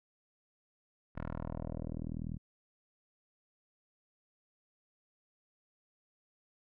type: tone with low-pass filter sweep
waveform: 10% pulse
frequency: 40.29 Hz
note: E1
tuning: 39 cents flat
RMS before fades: -40 dBFS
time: 1.15-2.38 s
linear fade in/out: 20 ms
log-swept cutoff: 1700 to 180 Hz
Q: 1.4
effects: none